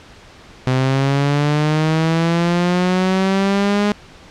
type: linear sweep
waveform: sawtooth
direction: up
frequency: 127.7 to 207.7 Hz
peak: -10 dBFS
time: 0.67-3.92 s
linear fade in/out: 0 ms
effects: pink hiss -42 dBFS RMS until 4.3 s + low-pass 5000 Hz 12 dB/octave